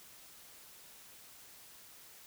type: silence
effects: white hiss -56 dBFS RMS until 2.26 s